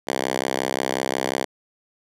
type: tone with high-pass filter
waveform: 5% pulse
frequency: 65.6 Hz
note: C2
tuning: 5 cents sharp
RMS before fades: -25 dBFS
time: 0.07-1.45 s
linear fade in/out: 10 ms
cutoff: 290 Hz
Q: 0.67
effects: low-pass 12000 Hz 12 dB/octave